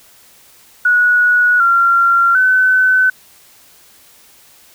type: tone with pitch steps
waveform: sine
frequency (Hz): 1463 / 1378 / 1514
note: F#6 / F6 / F#6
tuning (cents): -20 / -24 / +39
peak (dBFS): -8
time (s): 0.85-3.1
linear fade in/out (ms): 5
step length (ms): 750
effects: white hiss -46 dBFS RMS until 4.74 s